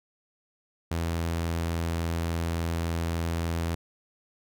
sawtooth tone, 83.5 Hz, E2, 23 cents sharp, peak -23 dBFS, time 0.91-3.75 s, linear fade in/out 5 ms, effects none

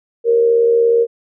sine tone with amplitude modulation, 466.2 Hz, A#4, in tune, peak -7 dBFS, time 0.24-1.07 s, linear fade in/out 50 ms, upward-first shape sine, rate 76.9 Hz, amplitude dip 50%, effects none

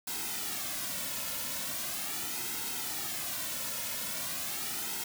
white noise with flanger, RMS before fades -36 dBFS, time 0.07-5.04 s, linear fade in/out 5 ms, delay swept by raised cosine 1.7 to 2.57 ms, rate 0.4 Hz, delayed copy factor -0.65, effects none

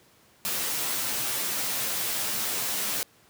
white noise with comb filter, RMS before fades -29 dBFS, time 0.45-3.03 s, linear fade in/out 0 ms, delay 12 ms, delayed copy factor -0.6, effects pink hiss -59 dBFS RMS until 3.29 s + high-pass 100 Hz 12 dB/octave

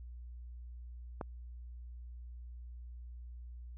click, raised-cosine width 1 ms, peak -24 dBFS, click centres 1.212 s, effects added 60 Hz sine -45 dBFS peak until 3.77 s

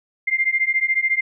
sine beating tone pair, 2093 / 2107 Hz, C7 / C7, 0 / +12 cents, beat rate 14 Hz, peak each -20 dBFS, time 0.27-1.21 s, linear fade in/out 10 ms, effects none

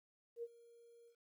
sine tone with ADSR envelope, 468.9 Hz, A#4, 10 cents sharp, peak -40 dBFS, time 0.36-1.16 s, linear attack 69 ms, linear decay 44 ms, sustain -21 dB, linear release 82 ms, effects 13-bit

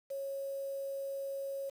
sine tone with quantisation, 549 Hz, C#5, 17 cents flat, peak -36 dBFS, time 0.1-1.7 s, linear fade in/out 10 ms, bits 9, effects none

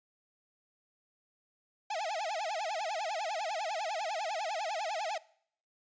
45% pulse tone with vibrato, 740 Hz, F#5, in tune, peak -33 dBFS, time 1.9-5.18 s, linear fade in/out 5 ms, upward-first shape sine, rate 10 Hz, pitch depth 290 cents each way, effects noise-tail reverb RT60 0.6 s tail -21 dB re dry + resampled to 16000 Hz

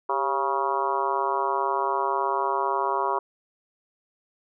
harmonic tone with a mistuned harmonic, 138.1 Hz, C#3, 6 cents flat, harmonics 3 / 4 / 5 / 6 / 7 / 8 / 9 / 10, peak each -30 / -34 / -32 / -34 / -26 / -29 / -35 / -39 dBFS, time 0.09-3.19 s, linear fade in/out 5 ms, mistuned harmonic 3, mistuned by -76 cents, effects none

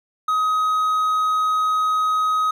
triangle tone, 1262 Hz, D#6, 24 cents sharp, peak -15 dBFS, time 0.28-2.51 s, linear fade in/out 5 ms, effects none

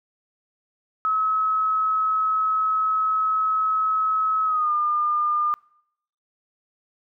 sine tone with pitch glide, 1286 to 1206.8 Hz, E6 to D6, -43 to +47 cents, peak -19 dBFS, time 1.05-5.54 s, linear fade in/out 0 ms, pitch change -110 cents, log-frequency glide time 4.45-4.72 s, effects noise-tail reverb RT60 0.7 s tail -25 dB re dry

